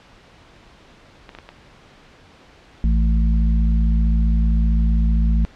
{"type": "clicks", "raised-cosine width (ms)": 0.3, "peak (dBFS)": -21, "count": 4, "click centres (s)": [1.292, 1.35, 1.387, 1.49]}
{"type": "harmonic tone", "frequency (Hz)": 55.4, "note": "A1", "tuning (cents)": 13, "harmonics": [1, 3, 4], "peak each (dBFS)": [-14, -24, -26], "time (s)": [2.84, 5.45], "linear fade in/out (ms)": 0}
{"effects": ["pink hiss -48 dBFS RMS until 5.55 s", "low-pass 4000 Hz 12 dB/octave"]}